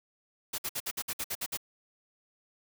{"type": "noise bursts", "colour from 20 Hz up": "white", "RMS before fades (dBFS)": -34, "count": 10, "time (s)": [0.53, 1.573], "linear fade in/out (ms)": 10, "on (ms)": 53, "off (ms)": 57, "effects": []}